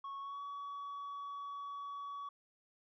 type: tone with pitch glide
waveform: sine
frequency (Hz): 1104 to 1131.8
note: C#6 to C#6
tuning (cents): -7 to +36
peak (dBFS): -39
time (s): 0.04-2.29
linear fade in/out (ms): 5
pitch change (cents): +43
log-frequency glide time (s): 0.2-0.41
effects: tanh soft clip ceiling -41 dBFS